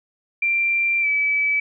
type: tone with pitch glide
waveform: sine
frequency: 2364 to 2297 Hz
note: D7 to D7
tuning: +11 to -39 cents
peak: -17 dBFS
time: 0.42-1.6 s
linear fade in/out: 5 ms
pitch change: -50 cents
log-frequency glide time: 1.01-1.07 s
effects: none